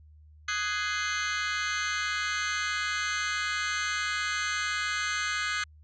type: chord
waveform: sawtooth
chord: Ab dominant seventh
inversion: second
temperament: just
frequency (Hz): 1245.9 / 1495.1 / 1661.2 / 2077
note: Eb6 / Gb6 / Ab6 / C7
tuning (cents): +2 / +18 / 0 / -13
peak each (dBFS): -30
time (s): 0.48-5.64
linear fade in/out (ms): 5
effects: added 76 Hz sine -51 dBFS peak until 5.83 s + resampled to 16000 Hz